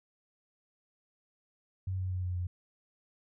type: tone with pitch steps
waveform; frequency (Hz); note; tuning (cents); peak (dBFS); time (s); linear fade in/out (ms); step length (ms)
sine; 94 / 92.76 / 91.54 / 90.33 / 89.14; F#2 / F#2 / F#2 / F#2 / F2; +28 / +5 / -18 / -41 / +36; -31; 1.87-2.47; 5; 120
effects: none